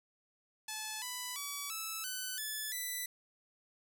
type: tone with pitch steps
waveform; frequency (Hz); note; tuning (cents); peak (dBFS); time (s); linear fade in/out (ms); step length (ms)
5% pulse; 865 / 993.6 / 1141.4 / 1311.1 / 1506.1 / 1730 / 1987.2; A5 / B5 / D6 / E6 / F#6 / A6 / B6; -30 / +10 / -50 / -10 / +30 / -30 / +10; -27; 0.68-3.06; 5; 340
effects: none